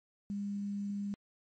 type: tone with quantisation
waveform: sine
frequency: 202 Hz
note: G#3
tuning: 48 cents flat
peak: -34 dBFS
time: 0.3-1.14 s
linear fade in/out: 0 ms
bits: 10
effects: MP3 32 kbps